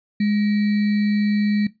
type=tone with sample-and-hold; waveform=sine; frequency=207.7 Hz; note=G#3; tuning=in tune; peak=-16 dBFS; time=0.2-1.67 s; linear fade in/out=5 ms; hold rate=2100 Hz; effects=noise-tail reverb RT60 0.2 s tail -18 dB re dry + resampled to 11025 Hz